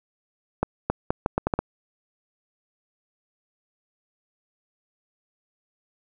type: accelerating click train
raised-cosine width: 1 ms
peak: -7 dBFS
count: 8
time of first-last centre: 0.63-1.59 s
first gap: 270 ms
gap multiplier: 0.76
effects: none